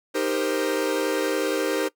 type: chord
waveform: 45% pulse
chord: C minor seventh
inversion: first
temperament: equal with one note detuned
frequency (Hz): 311.1 / 395.2 / 466.2 / 523.3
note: Eb4 / G4 / Bb4 / C5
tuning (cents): 0 / +14 / 0 / 0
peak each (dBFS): -28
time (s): 0.14-1.89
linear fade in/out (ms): 20
effects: noise-tail reverb RT60 0.1 s tail -20 dB re dry